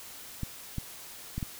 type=clicks; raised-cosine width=5 ms; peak=-20 dBFS; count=4; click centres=0.433 / 0.783 / 1.38 / 1.428 s; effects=white hiss -46 dBFS RMS until 1.59 s